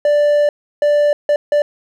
triangle tone bursts at uneven times, 587.3 Hz, D5, in tune, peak -8 dBFS, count 4, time 0.05-0.49 / 0.82-1.13 / 1.29-1.36 / 1.52-1.62 s, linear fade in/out 2 ms, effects none

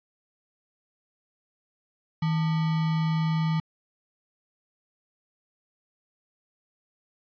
sine tone with sample-and-hold, 160 Hz, D#3, 49 cents sharp, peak -22 dBFS, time 2.22-3.6 s, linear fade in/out 5 ms, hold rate 1050 Hz, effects resampled to 11025 Hz

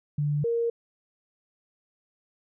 sine tone pair in turn, 146.83 / 466.2 Hz, D3 / A#4, 0 / 0 cents, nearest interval octave + minor sixth, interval 2000 cents, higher second, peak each -23 dBFS, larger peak neither, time 0.18-0.44 / 0.44-0.7 s, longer neither, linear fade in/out 5 ms, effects none

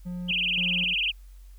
triangle tone with tremolo, 178.4 Hz, F3, 37 cents sharp, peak -29 dBFS, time 0.05-0.95 s, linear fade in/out 20 ms, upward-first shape square, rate 1.9 Hz, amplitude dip 60%
sine tone with vibrato, 2801 Hz, F7, 4 cents sharp, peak -23 dBFS, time 0.28-1.12 s, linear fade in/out 20 ms, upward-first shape triangle, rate 20 Hz, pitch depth 270 cents each way
effects added 46 Hz sine -44 dBFS peak until 1.58 s + white hiss -64 dBFS RMS until 1.58 s

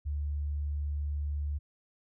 sine tone, 73 Hz, D2, 10 cents flat, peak -30 dBFS, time 0.05-1.59 s, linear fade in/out 20 ms, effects none

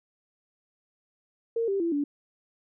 sine tone with pitch steps, 460 / 393.6 / 336.7 / 288.1 Hz, A#4 / G4 / E4 / D4, -23 / +7 / +37 / -33 cents, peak -24 dBFS, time 1.56-2.04 s, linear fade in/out 5 ms, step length 120 ms, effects none

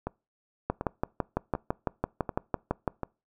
two click trains, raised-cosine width 1 ms, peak -12 / -17 dBFS, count 14 / 5, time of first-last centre 0.7-2.878 / 0.07-3.033 s, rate 5.97 / 1.35 Hz, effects noise-tail reverb RT60 0.3 s tail -25 dB re dry

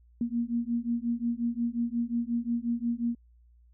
sine beating tone pair, 233.1 / 238.7 Hz, A#3 / A#3, 0 / +41 cents, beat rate 5.6 Hz, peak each -30 dBFS, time 0.21-3.15 s, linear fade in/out 2 ms, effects added 59 Hz sine -56 dBFS peak until 3.73 s

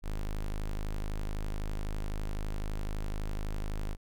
square tone, 25.96 Hz, G#0, in tune, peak -32 dBFS, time 0.02-3.97 s, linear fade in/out 50 ms, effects none

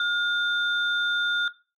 sine tone pair together, 1424 / 3580 Hz, F6 / A7, +33 / +29 cents, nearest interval octave + major third, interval 1596 cents, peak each -22 / -28 dBFS, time 0-1.48 s, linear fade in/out 2 ms, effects noise-tail reverb RT60 0.3 s tail -17 dB re dry + tanh soft clip ceiling -14 dBFS

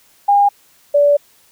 sine tone pair in turn, 810 / 578 Hz, G#5 / D5, -43 / -28 cents, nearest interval tritone, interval 585 cents, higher first, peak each -8 dBFS, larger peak neither, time 0.28-0.49 / 0.94-1.17 s, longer second, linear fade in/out 10 ms, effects white hiss -52 dBFS RMS until 1.51 s

